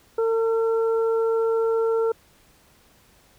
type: harmonic tone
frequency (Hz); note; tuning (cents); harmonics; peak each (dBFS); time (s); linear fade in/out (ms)
452.4; A4; +48; 1 / 2 / 3; -19 / -34 / -33; 0.18-2.12; 5
effects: pink hiss -57 dBFS RMS until 3.38 s